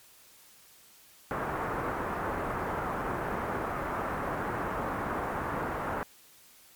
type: low-pass noise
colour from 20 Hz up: white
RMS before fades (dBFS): -33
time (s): 1.31-6.03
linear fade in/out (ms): 0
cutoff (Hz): 1400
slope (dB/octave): 24
effects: white hiss -57 dBFS RMS until 6.75 s + MP3 96 kbps